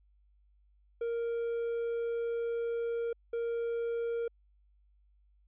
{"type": "tone bursts at uneven times", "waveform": "triangle", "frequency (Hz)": 466.2, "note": "A#4", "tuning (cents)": 0, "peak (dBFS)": -29, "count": 2, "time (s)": [[1.01, 3.13], [3.33, 4.28]], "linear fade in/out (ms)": 5, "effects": ["added 50 Hz sine -63 dBFS peak until 5.47 s", "resampled to 8000 Hz"]}